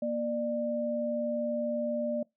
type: tone pair together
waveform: sine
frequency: 236.5 / 596 Hz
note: A#3 / D5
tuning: +25 / +25 cents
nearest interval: octave + major third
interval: 1600 cents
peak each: -33 / -30 dBFS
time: 0.02-2.23 s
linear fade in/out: 5 ms
effects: noise-tail reverb RT60 0.2 s tail -24 dB re dry